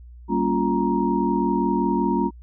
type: tone cluster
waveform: sine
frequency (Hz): 194.7 / 234.5 / 279.9 / 350.2 / 938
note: G3 / A#3 / C#4 / F4 / A#5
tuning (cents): -12 / +11 / +17 / +5 / +11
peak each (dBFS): -25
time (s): 0.28-2.31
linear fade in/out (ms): 50
effects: added 60 Hz sine -40 dBFS peak until 2.42 s